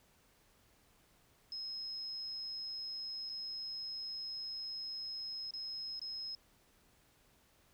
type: tone with dropouts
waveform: sine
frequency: 5140 Hz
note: E8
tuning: 45 cents flat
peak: -40 dBFS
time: 1.52-6.35 s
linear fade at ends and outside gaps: 1 ms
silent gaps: 3.293-3.297 / 5.508-5.537 / 5.994-6.016 s
effects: pink hiss -69 dBFS RMS until 7.73 s